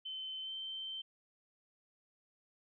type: tone with pitch glide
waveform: sine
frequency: 3069 to 3108 Hz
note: G7 to G7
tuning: -37 to -16 cents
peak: -40 dBFS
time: 0.05-1.02 s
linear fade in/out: 10 ms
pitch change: +21 cents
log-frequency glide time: 0.42-0.52 s
effects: none